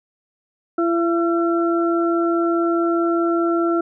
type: harmonic tone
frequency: 338.1 Hz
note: E4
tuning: 44 cents sharp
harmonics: 1 / 2 / 4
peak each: -17 / -25 / -24 dBFS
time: 0.78-3.81 s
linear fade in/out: 5 ms
effects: none